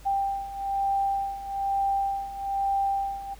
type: beating tone pair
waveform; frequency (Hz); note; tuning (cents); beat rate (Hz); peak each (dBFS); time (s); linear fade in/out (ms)
sine; 788 / 789.1; G5 / G5; +9 / +11; 1.1; -30 / -26; 0.05-3.35; 20
effects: added 50 Hz sine -46 dBFS peak until 3.39 s + pink hiss -53 dBFS RMS until 3.39 s